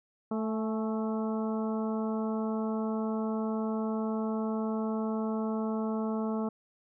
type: harmonic tone with a mistuned harmonic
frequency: 220 Hz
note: A3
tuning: in tune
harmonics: 1 / 2 / 3 / 4 / 5 / 6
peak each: -30 / -36 / -40 / -42 / -44 / -46 dBFS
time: 0.31-6.49 s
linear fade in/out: 5 ms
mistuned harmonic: 4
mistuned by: -36 cents
effects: none